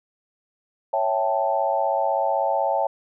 sine chord, A dominant seventh, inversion first, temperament equal, 554.4 / 659.3 / 784 / 880 Hz, C#5 / E5 / G5 / A5, 0 / 0 / 0 / 0 cents, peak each -25 dBFS, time 0.93-2.87 s, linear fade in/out 5 ms, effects none

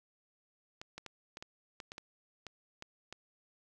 clicks, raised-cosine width 0.2 ms, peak -27 dBFS, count 11, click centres 0.815 / 0.98 / 1.063 / 1.371 / 1.425 / 1.802 / 1.919 / 1.981 / 2.467 / 2.824 / 3.126 s, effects none

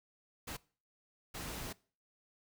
pink noise bursts at uneven times, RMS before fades -43 dBFS, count 2, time 0.47-0.57 / 1.34-1.73 s, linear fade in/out 10 ms, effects noise-tail reverb RT60 0.4 s tail -22 dB re dry

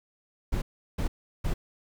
brown noise bursts, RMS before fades -27 dBFS, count 3, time 0.52-1.54 s, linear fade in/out 10 ms, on 100 ms, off 360 ms, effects none

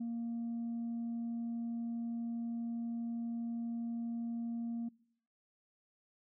sine tone, 233.1 Hz, A#3, in tune, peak -34 dBFS, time 0-4.89 s, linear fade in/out 10 ms, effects noise-tail reverb RT60 0.7 s tail -25 dB re dry + tanh soft clip ceiling -34 dBFS

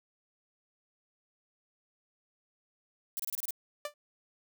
violet noise bursts, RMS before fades -35 dBFS, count 7, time 3.17-3.507 s, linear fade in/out 0 ms, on 25 ms, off 27 ms
sawtooth tone with exponential decay, 590 Hz, D5, 8 cents sharp, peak -27 dBFS, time 3.85-3.94 s, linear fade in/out 2 ms, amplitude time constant 19 ms
effects none

